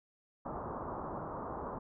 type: low-pass noise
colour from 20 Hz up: white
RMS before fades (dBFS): -41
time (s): 0.45-1.79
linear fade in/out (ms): 10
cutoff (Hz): 1200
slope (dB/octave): 48
effects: none